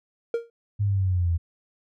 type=tone with exponential decay; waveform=triangle; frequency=465.7 Hz; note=A#4; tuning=2 cents flat; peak=-17 dBFS; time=0.34-0.5 s; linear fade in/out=2 ms; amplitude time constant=34 ms
type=linear sweep; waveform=sine; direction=down; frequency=103.83 to 82.41 Hz; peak=-20 dBFS; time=0.79-1.38 s; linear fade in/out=20 ms
effects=none